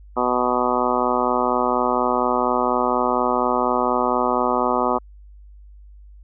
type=harmonic tone; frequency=124.2 Hz; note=B2; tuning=10 cents sharp; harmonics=2 / 3 / 4 / 5 / 6 / 7 / 8 / 9 / 10; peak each=-26 / -26 / -26 / -26 / -26 / -26 / -26 / -26 / -26 dBFS; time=0.16-4.99 s; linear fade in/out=20 ms; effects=added 50 Hz sine -41 dBFS peak until 6.23 s